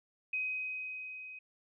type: tone with level ramp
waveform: sine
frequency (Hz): 2519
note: D#7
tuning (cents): +21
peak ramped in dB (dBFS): -31 to -45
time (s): 0.33-1.39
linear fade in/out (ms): 5
effects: none